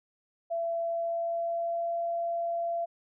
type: tone with pitch glide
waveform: sine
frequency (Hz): 672 to 680.6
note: E5 to F5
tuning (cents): +33 to -45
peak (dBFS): -28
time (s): 0.5-2.86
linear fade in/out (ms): 20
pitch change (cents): +22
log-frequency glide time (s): 0.79-2
effects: none